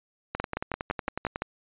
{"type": "two click trains", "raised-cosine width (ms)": 0.5, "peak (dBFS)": [-13, -15], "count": [7, 12], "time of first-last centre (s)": [[0.4, 1.42], [0.35, 1.359]], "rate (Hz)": [5.88, 10.9], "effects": ["resampled to 8000 Hz"]}